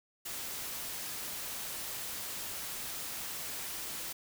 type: noise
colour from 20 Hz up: white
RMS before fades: -40 dBFS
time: 0.25-4.13 s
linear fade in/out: 10 ms
effects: none